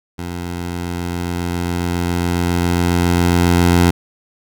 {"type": "tone with level ramp", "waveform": "15% pulse", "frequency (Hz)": 87.31, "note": "F2", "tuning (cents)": 0, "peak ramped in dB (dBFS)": [-18, -3], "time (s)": [0.18, 3.91], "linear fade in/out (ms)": 10, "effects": []}